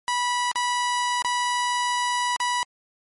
sawtooth tone with dropouts, 979 Hz, B5, 15 cents flat, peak -18 dBFS, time 0.08-2.63 s, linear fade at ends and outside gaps 0 ms, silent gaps 0.515-0.557 / 1.221-1.247 / 2.363-2.402 s, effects MP3 48 kbps

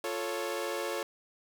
sawtooth chord, F augmented, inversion none, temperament equal, 349.2 / 440 / 554.4 Hz, F4 / A4 / C#5, 0 / 0 / 0 cents, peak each -34 / -33 / -32 dBFS, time 0.04-1.03 s, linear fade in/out 2 ms, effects none

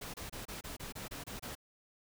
pink noise bursts, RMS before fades -44 dBFS, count 10, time 0.01-1.553 s, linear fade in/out 10 ms, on 130 ms, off 27 ms, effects none

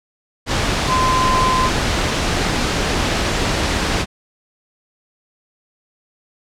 sine tone in noise, 1030 Hz, C6, 28 cents flat, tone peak -15 dBFS, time 0.87-1.71 s, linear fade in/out 50 ms, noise pink, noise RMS -18 dBFS, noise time 0.46-4.06 s, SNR 0 dB, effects low-pass 6000 Hz 12 dB/octave

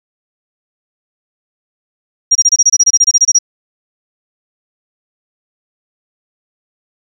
sine tone bursts, 5700 Hz, F8, 34 cents sharp, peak -4 dBFS, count 16, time 2.31-3.389 s, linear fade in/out 10 ms, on 44 ms, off 25 ms, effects 7-bit

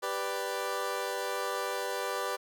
20% pulse chord, G major, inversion none, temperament equal, 392 / 493.9 / 587.3 Hz, G4 / B4 / D5, 0 / 0 / 0 cents, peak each -32 / -30 / -32 dBFS, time 0.02-2.37 s, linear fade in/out 20 ms, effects none

